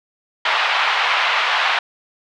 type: band-pass noise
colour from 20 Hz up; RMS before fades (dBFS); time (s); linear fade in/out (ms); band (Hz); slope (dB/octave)
pink; -18; 0.45-1.79; 5; 820 to 3500; 24
effects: none